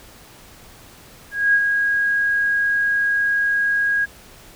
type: tone with ADSR envelope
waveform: sine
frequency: 1641 Hz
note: G#6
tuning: 21 cents flat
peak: -11 dBFS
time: 1.31-4.06 s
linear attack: 230 ms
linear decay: 55 ms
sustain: -5 dB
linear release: 21 ms
effects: pink hiss -45 dBFS RMS until 4.55 s